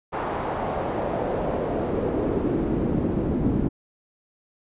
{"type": "noise with band-pass filter sweep", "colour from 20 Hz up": "brown", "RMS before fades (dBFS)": -25, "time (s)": [0.12, 3.69], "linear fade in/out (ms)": 20, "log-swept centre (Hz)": [900, 240], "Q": 1.6, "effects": ["resampled to 8000 Hz"]}